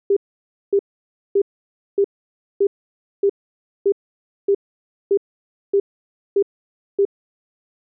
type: tone bursts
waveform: sine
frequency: 398.9 Hz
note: G4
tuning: 30 cents sharp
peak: -12 dBFS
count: 12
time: 0.1-7.052 s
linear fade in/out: 5 ms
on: 66 ms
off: 560 ms
effects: none